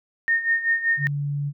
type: tone with tremolo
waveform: sine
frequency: 1835 Hz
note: A#6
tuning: 28 cents flat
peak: -16 dBFS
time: 0.28-1.07 s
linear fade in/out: 0 ms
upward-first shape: sine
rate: 5.2 Hz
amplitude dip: 75%
type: tone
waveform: sine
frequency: 143.6 Hz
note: D3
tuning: 39 cents flat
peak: -23 dBFS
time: 0.97-1.53 s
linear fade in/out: 50 ms
effects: none